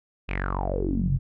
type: tone with low-pass filter sweep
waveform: sawtooth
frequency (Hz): 46.88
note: F#1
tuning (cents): +23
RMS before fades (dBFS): -26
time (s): 0.28-1.19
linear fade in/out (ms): 20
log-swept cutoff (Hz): 2700 to 110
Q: 8.9
effects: none